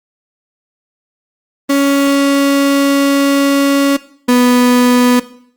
35% pulse tone pair in turn, 279.1 / 247 Hz, C#4 / B3, +12 / 0 cents, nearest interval major second, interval 212 cents, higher first, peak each -7 / -5 dBFS, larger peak second, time 1.69-3.97 / 4.28-5.2 s, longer first, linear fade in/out 10 ms, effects noise-tail reverb RT60 0.6 s tail -17 dB re dry + Opus 24 kbps

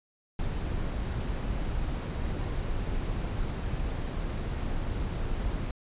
brown noise, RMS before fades -31 dBFS, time 0.39-5.71 s, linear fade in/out 2 ms, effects resampled to 8000 Hz

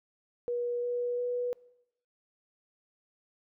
sine tone with pitch steps, 482.4 / 486 / 489.7 Hz, B4 / B4 / B4, -41 / -28 / -15 cents, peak -29 dBFS, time 0.48-1.53 s, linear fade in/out 0 ms, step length 350 ms, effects noise-tail reverb RT60 0.9 s tail -24 dB re dry

